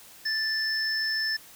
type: tone pair together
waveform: sine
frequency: 1760 / 5274 Hz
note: A6 / E8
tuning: 0 / 0 cents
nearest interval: octave + perfect fifth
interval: 1900 cents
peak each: -28 dBFS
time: 0.25-1.37 s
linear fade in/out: 10 ms
effects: white hiss -50 dBFS RMS until 1.55 s